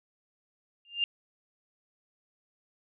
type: tone with exponential growth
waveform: sine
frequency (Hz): 2800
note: F7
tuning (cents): +4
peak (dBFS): -21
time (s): 0.85-1.04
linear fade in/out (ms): 1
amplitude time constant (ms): 40
effects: none